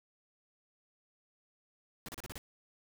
pink noise bursts, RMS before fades -44 dBFS, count 6, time 2.06-2.38 s, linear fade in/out 0 ms, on 25 ms, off 34 ms, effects none

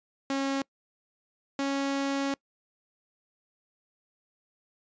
sawtooth tone pair in turn, 273.2 / 276.2 Hz, C#4 / C#4, -25 / -6 cents, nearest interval unison, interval 19 cents, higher second, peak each -23 dBFS, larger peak neither, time 0.3-0.62 / 1.59-2.34 s, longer second, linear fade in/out 2 ms, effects noise-tail reverb RT60 0.1 s tail -25 dB re dry + resampled to 16000 Hz

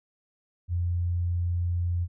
sine tone, 87.31 Hz, F2, in tune, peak -24 dBFS, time 0.68-2.08 s, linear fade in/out 50 ms, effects none

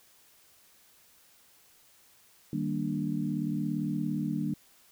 sine chord, Eb major seventh, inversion none, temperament equal, 155.56 / 196 / 233.1 / 293.7 Hz, Eb3 / G3 / Bb3 / D4, 0 / 0 / 0 / 0 cents, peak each -34 dBFS, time 2.53-4.54 s, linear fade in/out 2 ms, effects white hiss -61 dBFS RMS until 4.91 s

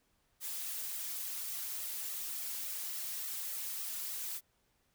blue noise with flanger, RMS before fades -40 dBFS, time 0.4-4.41 s, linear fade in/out 50 ms, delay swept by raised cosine 1.5 to 5 ms, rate 3.5 Hz, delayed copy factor +0.9, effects pink hiss -75 dBFS RMS until 4.94 s

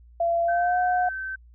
sine tone with pitch glide, 680 to 724.6 Hz, F5 to F#5, -46 to -36 cents, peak -20 dBFS, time 0.2-1.09 s, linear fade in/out 5 ms, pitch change +110 cents, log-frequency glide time 0.44-0.78 s
sine tone, 1543 Hz, G6, 28 cents flat, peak -29 dBFS, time 0.48-1.36 s, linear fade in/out 10 ms
effects added 59 Hz sine -48 dBFS peak until 1.54 s

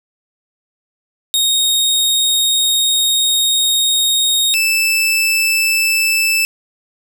sawtooth tone pair in turn, 3729 / 2637 Hz, A#7 / E7, 0 / 0 cents, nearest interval tritone, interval 600 cents, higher first, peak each -9 dBFS, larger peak neither, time 1.34-4.54 / 4.54-6.45 s, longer first, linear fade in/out 0 ms, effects none

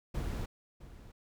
brown noise with echo, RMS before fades -36 dBFS, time 0.14-0.46 s, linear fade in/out 10 ms, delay 660 ms, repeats 1, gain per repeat -15 dB, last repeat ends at 1.12 s, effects none

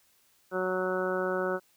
harmonic tone, 185 Hz, F#3, in tune, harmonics 1 / 2 / 3 / 4 / 5 / 6 / 7 / 8, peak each -38 / -31 / -32 / -41 / -41 / -43 / -37 / -36 dBFS, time 0.51-1.6 s, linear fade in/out 50 ms, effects white hiss -66 dBFS RMS until 1.76 s

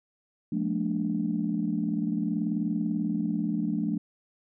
sine chord, Bb dominant seventh, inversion second, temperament equal with one note detuned, 174.61 / 212.6 / 233.1 / 293.7 Hz, F3 / Ab3 / Bb3 / D4, 0 / +41 / 0 / 0 cents, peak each -31 / -29 / -33 / -31 dBFS, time 0.52-3.98 s, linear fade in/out 5 ms, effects tanh soft clip ceiling -15 dBFS

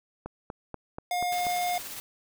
click train, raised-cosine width 1 ms, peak -22 dBFS, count 6, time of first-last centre 0.26-1.468 s, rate 4.14 Hz
square tone, 713 Hz, F5, 36 cents sharp, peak -27 dBFS, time 1.11-1.78 s, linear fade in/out 2 ms
white noise with tremolo, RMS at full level -38 dBFS, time 1.32-2 s, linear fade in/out 0 ms, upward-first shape sine, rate 17 Hz, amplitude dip 35%
effects none

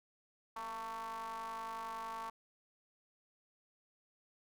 square ring-modulated tone, 109.4 Hz, A2, 9 cents flat, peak -39 dBFS, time 0.56-2.3 s, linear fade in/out 5 ms, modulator 1010 Hz, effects none

